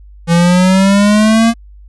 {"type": "exponential sweep", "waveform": "square", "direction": "up", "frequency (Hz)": [167.2, 233.1], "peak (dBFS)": -7, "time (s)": [0.27, 1.54], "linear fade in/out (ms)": 50, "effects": ["added 50 Hz sine -34 dBFS peak until 1.88 s", "resampled to 24000 Hz"]}